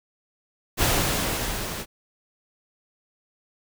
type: noise with level ramp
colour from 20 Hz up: pink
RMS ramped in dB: -20 to -33 dBFS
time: 0.77-1.86 s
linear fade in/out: 50 ms
effects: none